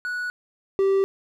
triangle tone pair in turn, 1470 / 389.4 Hz, F#6 / G4, -12 / -12 cents, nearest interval octave + major seventh, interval 2300 cents, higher first, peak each -24 / -15 dBFS, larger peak second, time 0.05-0.3 / 0.79-1.04 s, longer neither, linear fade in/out 0 ms, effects none

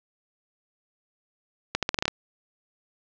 accelerating click train, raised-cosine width 0.2 ms, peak -6 dBFS, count 8, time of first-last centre 1.75-2.08 s, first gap 77 ms, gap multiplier 0.83, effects low-pass 6000 Hz 12 dB/octave + 8-bit

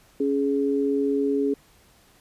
sine tone pair together, 278.2 / 418.7 Hz, C#4 / G#4, +6 / +14 cents, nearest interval perfect fifth, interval 708 cents, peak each -23 dBFS, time 0.2-1.54 s, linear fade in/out 5 ms, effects pink hiss -57 dBFS RMS until 2.2 s + resampled to 32000 Hz

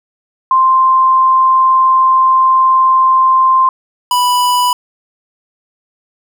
sine / square tone pair in turn, 1046.5 / 987.8 Hz, C6 / B5, 0 / 0 cents, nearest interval minor second, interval 100 cents, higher first, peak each -6 / -10 dBFS, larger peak first, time 0.51-3.69 / 4.11-4.73 s, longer first, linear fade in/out 2 ms, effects none

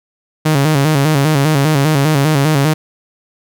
sawtooth tone with vibrato, 146.83 Hz, D3, in tune, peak -6 dBFS, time 0.45-2.74 s, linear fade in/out 10 ms, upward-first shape square, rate 5 Hz, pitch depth 100 cents each way, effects none

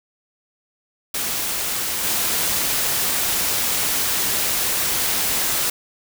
white noise with level steps, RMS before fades -24 / -21 dBFS, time 1.14-5.7 s, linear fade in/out 5 ms, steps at 2.03 s, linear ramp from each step 20 ms, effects none

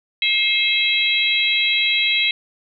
harmonic tone with a mistuned harmonic, 651 Hz, E5, 22 cents flat, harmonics 3 / 4 / 5 / 6, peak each -21 / -21 / -21 / -21 dBFS, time 0.22-2.31 s, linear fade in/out 2 ms, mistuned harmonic 3, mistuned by +150 cents, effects none

